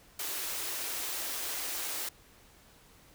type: high-pass noise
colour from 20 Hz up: white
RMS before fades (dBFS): -36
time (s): 0.19-2.09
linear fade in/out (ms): 5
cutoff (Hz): 270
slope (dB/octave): 96
effects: pink hiss -59 dBFS RMS until 3.14 s

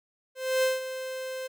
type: tone with ADSR envelope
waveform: 45% pulse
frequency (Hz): 520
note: C5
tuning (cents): -11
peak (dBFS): -21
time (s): 0.35-1.48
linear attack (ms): 280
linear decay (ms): 170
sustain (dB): -12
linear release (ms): 18
effects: none

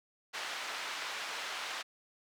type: band-pass noise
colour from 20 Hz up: pink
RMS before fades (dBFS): -40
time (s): 0.33-1.83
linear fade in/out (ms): 20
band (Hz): 1000 to 4600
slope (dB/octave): 12
effects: none

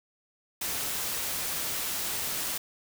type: noise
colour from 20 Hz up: white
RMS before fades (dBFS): -32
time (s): 0.61-2.58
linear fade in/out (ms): 5
effects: none

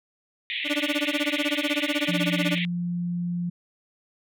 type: band-pass noise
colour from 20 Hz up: pink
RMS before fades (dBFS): -30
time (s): 0.5-2.65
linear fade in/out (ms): 0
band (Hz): 1900 to 3700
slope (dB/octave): 96
type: tone with tremolo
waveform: 30% pulse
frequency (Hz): 293.7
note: D4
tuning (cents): 0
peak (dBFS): -19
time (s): 0.64-2.59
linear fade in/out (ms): 50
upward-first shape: sine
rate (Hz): 16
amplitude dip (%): 100
type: tone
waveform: sine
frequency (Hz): 174.6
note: F3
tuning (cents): 0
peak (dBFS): -25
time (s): 2.08-3.5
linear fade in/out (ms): 10
effects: none

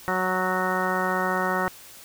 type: harmonic tone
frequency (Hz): 185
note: F#3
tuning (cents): 0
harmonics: 1 / 2 / 3 / 4 / 5 / 6 / 7 / 8 / 10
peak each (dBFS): -31 / -31 / -31 / -31 / -31 / -31 / -31 / -31 / -31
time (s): 0.08-1.68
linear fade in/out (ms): 0
effects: white hiss -46 dBFS RMS until 2.04 s

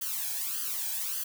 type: noise with flanger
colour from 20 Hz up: blue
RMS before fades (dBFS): -33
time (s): 0.01-1.24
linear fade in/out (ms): 10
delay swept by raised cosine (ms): 0.64 to 1.25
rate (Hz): 1.7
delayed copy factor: +0.85
effects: none

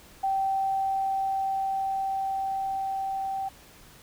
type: tone with level ramp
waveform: sine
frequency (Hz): 776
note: G5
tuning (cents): -18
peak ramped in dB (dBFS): -23 to -28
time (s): 0.23-3.49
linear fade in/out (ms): 10
effects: pink hiss -52 dBFS RMS until 4.02 s

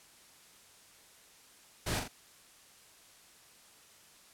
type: noise with echo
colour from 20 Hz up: pink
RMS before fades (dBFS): -34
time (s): 1.86-2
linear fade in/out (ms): 10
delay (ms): 41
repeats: 2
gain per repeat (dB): -5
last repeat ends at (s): 2.082
effects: white hiss -59 dBFS RMS until 4.33 s + low-pass 11000 Hz 12 dB/octave

